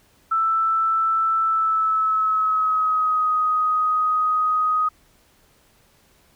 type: tone with pitch glide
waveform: sine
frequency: 1324 to 1252.6 Hz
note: E6 to D#6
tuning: +7 to +11 cents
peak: -17 dBFS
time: 0.31-4.89 s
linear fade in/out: 10 ms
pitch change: -96 cents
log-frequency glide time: 1.42-3.3 s
effects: pink hiss -58 dBFS RMS until 6.35 s